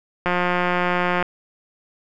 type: click train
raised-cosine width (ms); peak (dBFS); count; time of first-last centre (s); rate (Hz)
0.5; -6; 173; 0.26-1.226; 178
effects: none